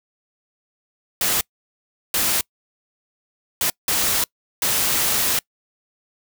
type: noise bursts at uneven times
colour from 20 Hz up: white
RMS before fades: -20 dBFS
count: 5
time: 1.21-1.41 / 2.14-2.41 / 3.61-3.7 / 3.88-4.24 / 4.62-5.39 s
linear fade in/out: 2 ms
effects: noise-tail reverb RT60 0.1 s tail -26 dB re dry